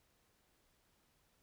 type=silence; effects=pink hiss -75 dBFS RMS until 1.42 s